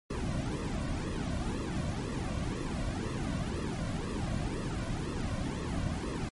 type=noise with flanger; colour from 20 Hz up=brown; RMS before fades=-34 dBFS; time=0.1-6.29 s; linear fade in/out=5 ms; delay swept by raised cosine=1.3 to 2.4 ms; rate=2 Hz; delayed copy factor=-0.8; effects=MP3 48 kbps